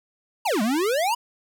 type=exponential two-way sweep; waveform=square; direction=down then up; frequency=998 to 201.3 to 998 Hz; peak=-21 dBFS; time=0.45-1.15 s; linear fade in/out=10 ms; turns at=0.62 s; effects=none